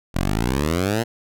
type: exponential sweep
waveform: 10% pulse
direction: up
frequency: 41.68 to 120 Hz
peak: -11 dBFS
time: 0.14-1.04 s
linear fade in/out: 20 ms
effects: none